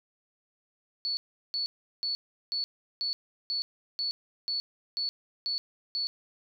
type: tone bursts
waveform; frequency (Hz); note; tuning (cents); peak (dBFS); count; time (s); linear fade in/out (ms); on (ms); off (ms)
sine; 4435; C#8; 0; -28; 11; 1.05-6.07; 0; 120; 370
effects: none